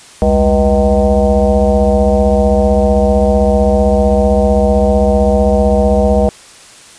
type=tone with frequency modulation; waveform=sine; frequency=344.7 Hz; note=F4; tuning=23 cents flat; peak=-7 dBFS; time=0.22-6.29 s; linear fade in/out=0 ms; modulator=141 Hz; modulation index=2.6; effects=white hiss -38 dBFS RMS until 6.98 s + resampled to 22050 Hz